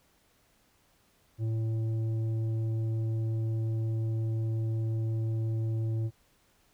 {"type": "tone with tanh clipping", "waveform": "triangle", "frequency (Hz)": 111.8, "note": "A2", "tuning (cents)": 28, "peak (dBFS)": -29, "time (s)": [1.38, 6.11], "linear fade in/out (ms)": 50, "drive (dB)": 12, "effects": ["pink hiss -67 dBFS RMS until 6.73 s"]}